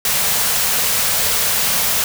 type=band-stop noise; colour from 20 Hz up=white; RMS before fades=-17 dBFS; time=0.05-2.04 s; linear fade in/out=2 ms; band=250 to 400 Hz; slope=96 dB/octave; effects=none